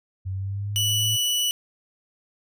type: linear sweep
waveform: sine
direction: up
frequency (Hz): 93.5 to 111.1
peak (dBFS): -26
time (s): 0.25-1.17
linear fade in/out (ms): 20
type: tone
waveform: sawtooth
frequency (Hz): 2956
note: F#7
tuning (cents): -2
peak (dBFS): -18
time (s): 0.76-1.51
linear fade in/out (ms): 0
effects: none